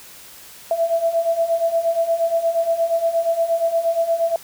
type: beating tone pair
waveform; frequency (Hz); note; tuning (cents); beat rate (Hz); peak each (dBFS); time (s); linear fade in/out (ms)
sine; 661 / 669.5; E5 / E5; +5 / +27; 8.5; -22 / -18; 0.71-4.36; 2
effects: white hiss -42 dBFS RMS until 4.43 s